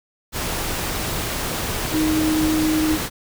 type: tone in noise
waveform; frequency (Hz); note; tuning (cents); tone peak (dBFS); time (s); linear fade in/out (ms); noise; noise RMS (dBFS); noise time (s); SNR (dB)
sine; 311.8; D#4; +4; -17; 1.91-2.99; 50; pink; -25; 0.32-3.1; +5
effects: none